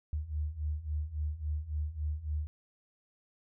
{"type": "beating tone pair", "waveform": "sine", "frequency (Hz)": [73.7, 77.3], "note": ["D2", "D#2"], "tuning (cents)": [7, -11], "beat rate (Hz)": 3.6, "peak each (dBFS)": [-37, -34], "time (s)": [0.13, 2.47], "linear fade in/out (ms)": 0, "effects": []}